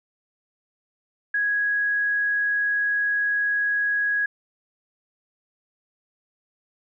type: tone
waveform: sine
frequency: 1661.2 Hz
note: G#6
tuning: in tune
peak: -20 dBFS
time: 1.34-4.26 s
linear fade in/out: 5 ms
effects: none